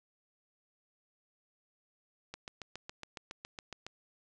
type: click train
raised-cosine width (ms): 0.2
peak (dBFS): -25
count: 12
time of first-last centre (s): 2.34-3.866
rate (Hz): 7.21
effects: resampled to 22050 Hz